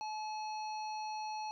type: harmonic tone with a mistuned harmonic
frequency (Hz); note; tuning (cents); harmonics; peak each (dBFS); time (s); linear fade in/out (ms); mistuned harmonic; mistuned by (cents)
860; A5; -40; 1 / 3 / 5 / 7; -38 / -51 / -50 / -56; 0.01-1.51; 0; 7; -74
effects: 13-bit